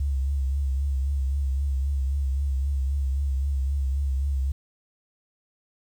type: tone with vibrato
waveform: sine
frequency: 68.4 Hz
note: C#2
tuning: 23 cents flat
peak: -22 dBFS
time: 0-4.52 s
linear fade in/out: 5 ms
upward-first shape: triangle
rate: 3.8 Hz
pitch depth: 73 cents each way
effects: 9-bit